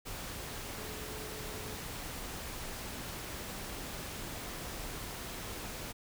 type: tone in noise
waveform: sine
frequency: 430.2 Hz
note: A4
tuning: 39 cents flat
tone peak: -48 dBFS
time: 0.76-1.76 s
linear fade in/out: 20 ms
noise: pink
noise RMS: -42 dBFS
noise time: 0.05-5.93 s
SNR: -9 dB
effects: none